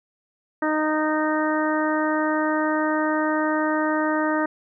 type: harmonic tone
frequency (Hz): 308.8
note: D#4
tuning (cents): -13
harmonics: 1 / 2 / 3 / 4 / 5 / 6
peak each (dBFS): -23 / -26 / -28 / -29 / -30 / -31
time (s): 0.62-4.46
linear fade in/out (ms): 5
effects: none